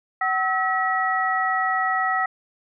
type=tone cluster; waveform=sine; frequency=754 / 1296 / 1926 Hz; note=F#5 / E6 / B6; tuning=+32 / -30 / -44 cents; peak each=-24 dBFS; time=0.21-2.26 s; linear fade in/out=5 ms; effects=none